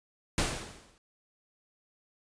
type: noise with exponential decay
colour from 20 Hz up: pink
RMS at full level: -26 dBFS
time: 0.38-0.98 s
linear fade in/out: 1 ms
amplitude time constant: 130 ms
effects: resampled to 22050 Hz